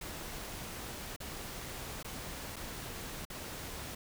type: noise with dropouts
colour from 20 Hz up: pink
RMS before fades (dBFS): -43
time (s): 0.01-3.95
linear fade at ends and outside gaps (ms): 5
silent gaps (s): 1.163-1.202 / 2.029-2.045 / 2.56-2.564 / 3.252-3.3
effects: none